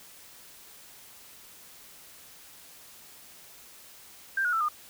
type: tone with pitch steps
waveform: sine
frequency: 1580 / 1448.9 / 1328.6 / 1218.3 Hz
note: G6 / F#6 / E6 / D#6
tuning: +13 / -37 / +13 / -37 cents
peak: -24 dBFS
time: 4.37-4.686 s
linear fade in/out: 5 ms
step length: 79 ms
effects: white hiss -51 dBFS RMS until 4.89 s